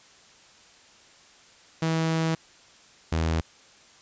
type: tone pair in turn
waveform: sawtooth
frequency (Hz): 162 / 81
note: E3 / E2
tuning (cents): -30 / -30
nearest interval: octave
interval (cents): 1200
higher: first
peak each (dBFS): -19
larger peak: neither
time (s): 1.82-2.35 / 3.12-3.41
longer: first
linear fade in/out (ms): 5
effects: white hiss -54 dBFS RMS until 4.01 s + resampled to 16000 Hz